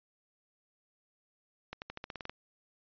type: accelerating click train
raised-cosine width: 0.3 ms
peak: -24 dBFS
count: 10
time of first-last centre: 1.73-2.296 s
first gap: 89 ms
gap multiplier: 0.91
effects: resampled to 11025 Hz